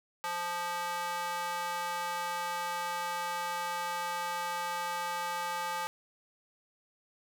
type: tone with high-pass filter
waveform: square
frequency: 174.61 Hz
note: F3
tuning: in tune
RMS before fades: -35 dBFS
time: 0.24-5.87 s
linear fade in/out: 0 ms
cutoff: 950 Hz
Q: 2.3
effects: none